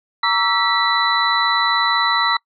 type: tone cluster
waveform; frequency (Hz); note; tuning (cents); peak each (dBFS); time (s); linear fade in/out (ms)
sine; 933 / 1145 / 1329 / 1955 / 3978; A#5 / D6 / E6 / B6 / B7; +1 / -44 / +14 / -18 / +12; -21; 0.23-2.37; 5
effects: noise-tail reverb RT60 0.1 s tail -26 dB re dry